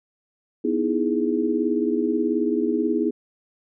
sine chord, E major seventh, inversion second, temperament equal, 246.9 / 311.1 / 329.6 / 415.3 Hz, B3 / D#4 / E4 / G#4, 0 / 0 / 0 / 0 cents, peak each -25 dBFS, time 0.64-3.11 s, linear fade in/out 10 ms, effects none

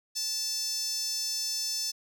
sawtooth tone with high-pass filter, 880 Hz, A5, in tune, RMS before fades -32 dBFS, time 0.15-1.92 s, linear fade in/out 20 ms, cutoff 5500 Hz, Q 6.4, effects none

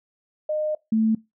sine tone pair in turn, 612 / 220.8 Hz, D#5 / A3, -29 / +6 cents, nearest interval octave + tritone, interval 1765 cents, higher first, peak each -22 / -17 dBFS, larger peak second, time 0.49-0.75 / 0.92-1.15 s, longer first, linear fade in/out 5 ms, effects noise-tail reverb RT60 0.2 s tail -21 dB re dry

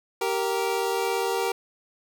25% pulse tone pair together, 388.9 / 466.2 Hz, G4 / A#4, -14 / 0 cents, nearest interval minor third, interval 314 cents, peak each -23 dBFS, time 0.21-1.52 s, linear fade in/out 5 ms, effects none

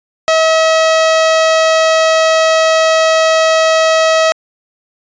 sawtooth tone, 642 Hz, E5, 46 cents flat, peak -4 dBFS, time 0.28-4.32 s, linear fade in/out 0 ms, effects resampled to 16000 Hz

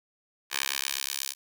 10% pulse tone with high-pass filter sweep, 68.3 Hz, C#2, 25 cents flat, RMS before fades -32 dBFS, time 0.5-1.35 s, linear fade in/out 50 ms, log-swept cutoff 1900 to 5000 Hz, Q 0.75, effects none

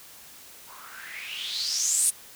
violet noise with low-pass filter sweep, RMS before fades -29 dBFS, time 0.67-2.11 s, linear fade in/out 20 ms, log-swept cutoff 940 to 9800 Hz, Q 6.4, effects white hiss -48 dBFS RMS until 2.35 s

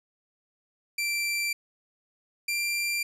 sawtooth tone pair in turn, 2349 / 2369 Hz, D7 / D7, 0 / +14 cents, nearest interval unison, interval 14 cents, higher second, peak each -23 dBFS, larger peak neither, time 0.98-1.53 / 2.48-3.03 s, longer neither, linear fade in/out 5 ms, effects resampled to 32000 Hz

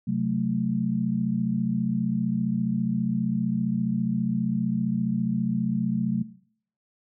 sine chord, F# diminished, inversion second, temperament equal, 130.81 / 185 / 220 Hz, C3 / F#3 / A3, 0 / 0 / 0 cents, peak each -30 / -26 / -27 dBFS, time 0.07-6.23 s, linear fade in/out 10 ms, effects noise-tail reverb RT60 0.6 s tail -18 dB re dry

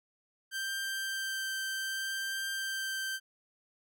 sawtooth tone with vibrato, 1568 Hz, G6, in tune, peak -30 dBFS, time 0.51-3.2 s, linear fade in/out 50 ms, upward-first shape sine, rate 0.67 Hz, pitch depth 9 cents each way, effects none

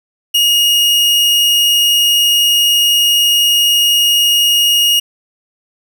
40% pulse tone, 2866 Hz, F7, 44 cents sharp, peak -8 dBFS, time 0.34-5 s, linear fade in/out 10 ms, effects none

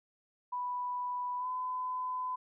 sine tone with pitch glide, 987.8 to 1010.3 Hz, B5 to B5, 0 to +39 cents, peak -33 dBFS, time 0.52-2.36 s, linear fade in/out 10 ms, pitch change +39 cents, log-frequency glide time 1.38-1.47 s, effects none

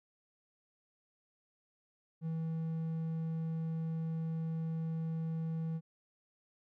triangle tone, 162.1 Hz, E3, 29 cents flat, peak -32 dBFS, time 2.21-5.81 s, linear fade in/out 50 ms, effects none

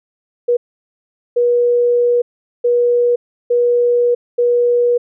sine tone bursts at uneven times, 482.6 Hz, B4, 40 cents flat, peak -10 dBFS, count 5, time 0.48-0.57 / 1.36-2.22 / 2.64-3.16 / 3.5-4.15 / 4.38-4.98 s, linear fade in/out 10 ms, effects none

